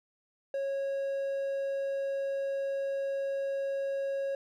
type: tone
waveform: triangle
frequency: 549 Hz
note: C#5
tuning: 17 cents flat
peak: -28 dBFS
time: 0.54-4.35 s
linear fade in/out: 2 ms
effects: none